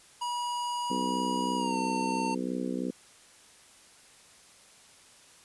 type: tone with pitch glide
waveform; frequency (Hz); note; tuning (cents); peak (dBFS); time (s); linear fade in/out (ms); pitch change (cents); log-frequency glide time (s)
square; 966 to 906.5; B5 to A#5; -39 to -49; -31; 0.21-2.35; 10; -110; 1.56-1.77
type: harmonic tone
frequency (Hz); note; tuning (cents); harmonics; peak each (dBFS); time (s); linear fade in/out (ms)
63; B1; +35; 3 / 4 / 5 / 6 / 7 / 8; -36 / -33 / -37 / -40 / -41 / -41; 0.9-2.91; 5
effects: white hiss -56 dBFS RMS until 5.44 s + resampled to 24000 Hz